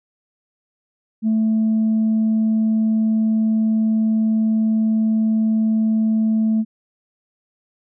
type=tone; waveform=sine; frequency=220 Hz; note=A3; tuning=in tune; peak=-13 dBFS; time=1.22-6.65 s; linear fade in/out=50 ms; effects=tanh soft clip ceiling -12 dBFS